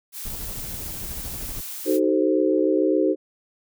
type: noise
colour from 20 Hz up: blue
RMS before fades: -34 dBFS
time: 0.12-2 s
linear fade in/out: 50 ms
type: noise with tremolo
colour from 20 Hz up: brown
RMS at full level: -34 dBFS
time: 0.25-1.61 s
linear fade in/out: 5 ms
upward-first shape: sine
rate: 13 Hz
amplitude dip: 45%
type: chord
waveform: sine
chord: D# diminished seventh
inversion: none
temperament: equal with one note detuned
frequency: 311.1 / 378.2 / 440 / 523.3 Hz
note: D#4 / F#4 / A4 / C5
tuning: 0 / +38 / 0 / 0 cents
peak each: -21 / -22 / -25 / -24 dBFS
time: 1.85-3.16 s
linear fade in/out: 50 ms
effects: none